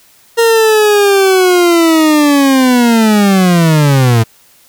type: linear sweep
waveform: 40% pulse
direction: down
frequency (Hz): 466.2 to 109.9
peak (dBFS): -5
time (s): 0.37-4.24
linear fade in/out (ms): 20
effects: white hiss -46 dBFS RMS until 4.68 s